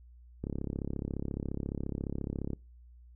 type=click train; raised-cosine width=3 ms; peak=-22 dBFS; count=73; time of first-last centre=0.44-2.533 s; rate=34.4 Hz; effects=noise-tail reverb RT60 0.3 s tail -25 dB re dry + added 60 Hz sine -52 dBFS peak until 3.15 s